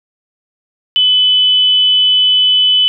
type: tone with frequency modulation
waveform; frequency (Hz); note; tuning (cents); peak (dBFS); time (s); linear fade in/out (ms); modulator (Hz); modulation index
sine; 3000; F#7; +23; -7; 0.96-2.88; 0; 379; 0.21
effects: none